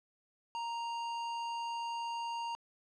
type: tone with tanh clipping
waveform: sine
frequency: 932.3 Hz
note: A#5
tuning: in tune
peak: -38 dBFS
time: 0.55-2.55 s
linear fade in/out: 0 ms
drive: 18 dB
effects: low-pass 6000 Hz 12 dB/octave